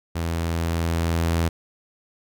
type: tone with level ramp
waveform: sawtooth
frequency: 83.3 Hz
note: E2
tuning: 19 cents sharp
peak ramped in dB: -20 to -15 dBFS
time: 0.15-1.49 s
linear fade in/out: 10 ms
effects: none